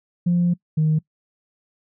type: tone pair in turn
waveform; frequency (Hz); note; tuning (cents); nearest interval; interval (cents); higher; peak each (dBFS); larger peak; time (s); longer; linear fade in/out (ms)
sine; 174.7 / 155.64; F3 / D#3; +1 / +1; major second; 200; first; -14; neither; 0.26-0.54 / 0.77-0.99; first; 10
effects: noise-tail reverb RT60 0.1 s tail -23 dB re dry + tanh soft clip ceiling -12 dBFS